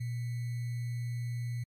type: tone with sample-and-hold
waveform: sine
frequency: 120 Hz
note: B2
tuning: 49 cents flat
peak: -32 dBFS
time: 0-1.64 s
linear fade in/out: 10 ms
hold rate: 2100 Hz
effects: MP3 64 kbps